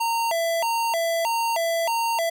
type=tone with vibrato; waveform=square; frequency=784 Hz; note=G5; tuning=in tune; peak=-22 dBFS; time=0-2.3 s; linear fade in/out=10 ms; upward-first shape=square; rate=1.6 Hz; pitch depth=280 cents each way; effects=none